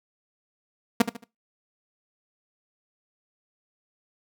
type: tone with echo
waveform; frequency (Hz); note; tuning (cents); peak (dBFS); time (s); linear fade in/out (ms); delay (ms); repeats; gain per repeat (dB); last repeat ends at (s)
sawtooth; 233.1; A#3; 0; -10; 1-1.02; 5; 74; 3; -10; 1.242
effects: noise-tail reverb RT60 0.2 s tail -18 dB re dry